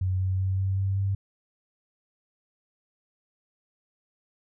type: tone with pitch steps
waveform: sine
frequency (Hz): 93 / 93.97 / 94.95 / 95.95 / 96.95 / 97.96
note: F#2 / F#2 / F#2 / G2 / G2 / G2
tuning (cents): +9 / +27 / +45 / -37 / -19 / -1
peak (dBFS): -23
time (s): 0.01-1.15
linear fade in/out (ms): 5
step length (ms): 190
effects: none